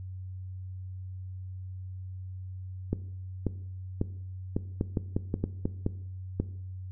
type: clicks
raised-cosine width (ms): 3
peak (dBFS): -14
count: 12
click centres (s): 2.93 / 3.467 / 4.014 / 4.565 / 4.811 / 4.972 / 5.165 / 5.341 / 5.44 / 5.655 / 5.864 / 6.4
effects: noise-tail reverb RT60 0.7 s tail -17 dB re dry + added 93 Hz sine -37 dBFS peak until 6.91 s